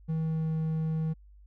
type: tone with pitch glide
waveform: triangle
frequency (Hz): 160 to 158.99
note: D#3 to D#3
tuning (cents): +49 to +38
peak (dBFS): -25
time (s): 0.08-1.14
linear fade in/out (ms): 20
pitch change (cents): -11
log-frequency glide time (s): 0.22-0.55
effects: added 50 Hz sine -51 dBFS peak until 1.46 s